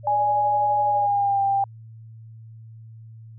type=tone with tremolo; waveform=sine; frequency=587.3 Hz; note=D5; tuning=in tune; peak=-25 dBFS; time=0.03-1.08 s; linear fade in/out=50 ms; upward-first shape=triangle; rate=12 Hz; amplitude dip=70%
type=tone with pitch glide; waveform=sine; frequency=830.6 to 791.3 Hz; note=G#5 to G5; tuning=0 to +16 cents; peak=-18 dBFS; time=0.07-1.64 s; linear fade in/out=2 ms; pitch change=-84 cents; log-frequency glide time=0.85-1.42 s
effects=added 112 Hz sine -40 dBFS peak until 3.38 s